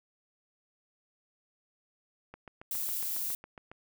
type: click train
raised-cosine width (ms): 0.5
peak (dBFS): -31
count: 11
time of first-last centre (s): 2.34-3.716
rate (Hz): 7.27
type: noise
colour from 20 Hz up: violet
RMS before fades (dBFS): -34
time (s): 2.71-3.35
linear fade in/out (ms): 2
effects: none